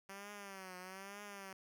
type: tone with vibrato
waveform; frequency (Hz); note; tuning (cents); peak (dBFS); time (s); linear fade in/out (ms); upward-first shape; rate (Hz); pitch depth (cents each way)
5% pulse; 193.5; G3; -22; -37; 0.09-1.53; 2; triangle; 1.1; 120
effects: none